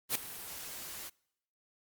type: noise with ADSR envelope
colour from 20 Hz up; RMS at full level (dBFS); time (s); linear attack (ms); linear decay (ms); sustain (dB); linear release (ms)
white; -28; 0.09-1.1; 63; 5; -16; 23
effects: noise-tail reverb RT60 0.8 s tail -26 dB re dry + Opus 32 kbps